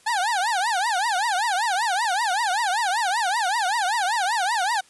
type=tone with vibrato; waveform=30% pulse; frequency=830.6 Hz; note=G#5; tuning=in tune; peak=-18 dBFS; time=0.06-4.81 s; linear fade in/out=10 ms; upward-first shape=triangle; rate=5.2 Hz; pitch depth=300 cents each way; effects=white hiss -55 dBFS RMS until 4.89 s + resampled to 24000 Hz